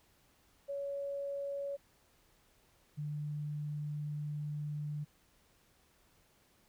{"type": "tone pair in turn", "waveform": "sine", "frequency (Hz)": [561, 148.59], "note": ["C#5", "D3"], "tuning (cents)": [21, 21], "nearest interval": "octave + major seventh", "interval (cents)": 2300, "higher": "first", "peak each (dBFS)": [-36, -36], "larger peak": "neither", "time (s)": [[0.68, 1.77], [2.97, 5.05]], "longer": "second", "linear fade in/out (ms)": 20, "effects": ["pink hiss -69 dBFS RMS until 6.68 s"]}